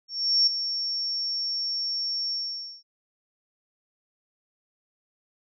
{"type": "tone with ADSR envelope", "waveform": "sine", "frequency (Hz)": 5480, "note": "F8", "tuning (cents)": -34, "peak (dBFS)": -16, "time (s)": [0.08, 2.83], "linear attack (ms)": 390, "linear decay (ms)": 8, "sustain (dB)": -10, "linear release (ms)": 510, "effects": []}